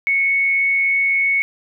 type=tone with frequency modulation; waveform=sine; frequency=2208 Hz; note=C#7; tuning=7 cents flat; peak=-14 dBFS; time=0.07-1.42 s; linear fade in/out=0 ms; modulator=80.8 Hz; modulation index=0.35; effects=none